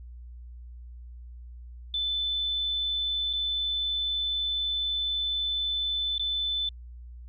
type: tone with dropouts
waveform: sine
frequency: 3516 Hz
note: A7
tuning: 2 cents flat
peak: -26 dBFS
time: 1.94-6.69 s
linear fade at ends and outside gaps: 2 ms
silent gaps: 3.33-3.334 / 6.181-6.195 s
effects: added 60 Hz sine -41 dBFS peak until 7.28 s